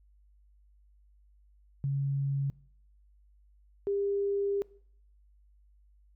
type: tone pair in turn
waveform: sine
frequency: 138.59 / 400.5 Hz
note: C#3 / G4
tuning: 0 / +37 cents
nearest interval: octave + tritone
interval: 1837 cents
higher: second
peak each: -27 dBFS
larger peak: neither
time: 1.84-2.5 / 3.87-4.62 s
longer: second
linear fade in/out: 0 ms
effects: noise-tail reverb RT60 0.6 s tail -22 dB re dry + added 50 Hz sine -59 dBFS peak until 6.15 s